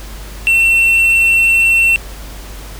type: tone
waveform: triangle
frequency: 2703 Hz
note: E7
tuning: 43 cents sharp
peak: -6 dBFS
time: 0.47-1.96 s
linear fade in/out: 0 ms
effects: added 50 Hz sine -28 dBFS peak until 2.79 s + pink hiss -34 dBFS RMS until 2.79 s